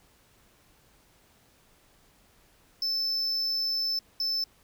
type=tone bursts at uneven times; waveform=triangle; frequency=5274 Hz; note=E8; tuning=in tune; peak=-25 dBFS; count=2; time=2.82-3.99 / 4.2-4.44 s; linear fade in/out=2 ms; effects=pink hiss -62 dBFS RMS until 4.63 s